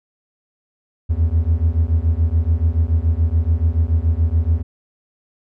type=beating tone pair; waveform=triangle; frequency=78 / 85 Hz; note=D#2 / F2; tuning=+5 / -46 cents; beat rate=7 Hz; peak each=-15 dBFS; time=1.09-4.63 s; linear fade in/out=20 ms; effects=none